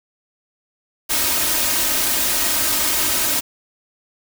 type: noise with comb filter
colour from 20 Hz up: white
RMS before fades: -19 dBFS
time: 1.09-3.41 s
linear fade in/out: 20 ms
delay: 3.2 ms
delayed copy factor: +0.6
effects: none